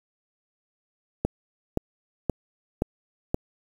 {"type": "click train", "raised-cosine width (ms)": 2, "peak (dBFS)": -9, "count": 5, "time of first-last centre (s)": [1.25, 3.344], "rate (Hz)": 1.91, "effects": ["7-bit"]}